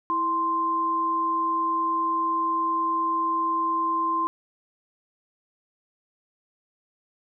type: tone pair together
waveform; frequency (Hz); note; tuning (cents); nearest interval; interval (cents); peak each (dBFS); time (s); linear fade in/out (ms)
sine; 329.2 / 1045; E4 / C6; -2 / -2; octave + minor sixth; 2000; -32 / -22; 0.1-4.27; 0
effects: none